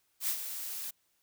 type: noise with ADSR envelope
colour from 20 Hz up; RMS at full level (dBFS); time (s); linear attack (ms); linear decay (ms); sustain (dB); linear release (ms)
blue; -30; 0.2-0.91; 80; 85; -9; 12
effects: white hiss -74 dBFS RMS until 1.22 s